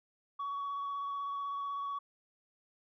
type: tone with vibrato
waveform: sine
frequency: 1125 Hz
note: C#6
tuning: 25 cents sharp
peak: -33 dBFS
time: 0.39-1.99 s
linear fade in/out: 10 ms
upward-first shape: sine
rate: 16 Hz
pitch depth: 13 cents each way
effects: tanh soft clip ceiling -33 dBFS